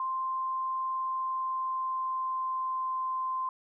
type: tone with pitch glide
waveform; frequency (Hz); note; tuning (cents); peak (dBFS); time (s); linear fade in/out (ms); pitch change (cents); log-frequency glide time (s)
sine; 1046.5 to 1039.9; C6 to C6; 0 to -11; -29; 0-3.49; 2; -11; 0.92-2.95
effects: none